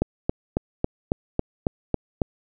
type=click train; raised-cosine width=2 ms; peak=-7 dBFS; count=9; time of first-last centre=0.02-2.218 s; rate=3.64 Hz; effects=none